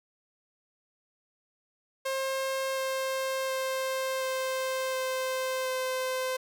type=tone with pitch steps; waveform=sawtooth; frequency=533 / 529.6 / 526.3 / 522.9 / 519.6 / 516.3 Hz; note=C5 / C5 / C5 / C5 / C5 / C5; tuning=+32 / +21 / +10 / -1 / -12 / -23 cents; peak=-25 dBFS; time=2.05-6.37 s; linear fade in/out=10 ms; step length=720 ms; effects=none